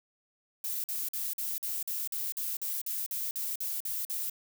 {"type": "noise bursts", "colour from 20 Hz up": "violet", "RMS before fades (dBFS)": -34, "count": 15, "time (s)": [0.64, 4.298], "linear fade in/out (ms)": 2, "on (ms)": 200, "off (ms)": 47, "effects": []}